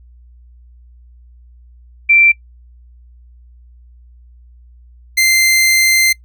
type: tone pair in turn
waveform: sine / sawtooth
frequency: 2349 / 2083 Hz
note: D7 / C7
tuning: 0 / -8 cents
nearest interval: major second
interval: 208 cents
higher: first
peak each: -6 dBFS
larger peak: neither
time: 2.09-2.32 / 5.17-6.13 s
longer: second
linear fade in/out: 10 ms
effects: noise-tail reverb RT60 0.1 s tail -23 dB re dry + added 60 Hz sine -40 dBFS peak until 6.24 s